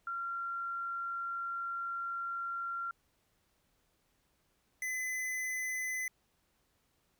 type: tone pair in turn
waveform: sine / square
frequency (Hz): 1376 / 2021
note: F6 / B6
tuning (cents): -26 / +39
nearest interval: perfect fifth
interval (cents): 665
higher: second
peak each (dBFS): -35 / -35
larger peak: neither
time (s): 0.07-2.91 / 4.82-6.08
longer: first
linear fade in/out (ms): 2
effects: pink hiss -75 dBFS RMS until 7.19 s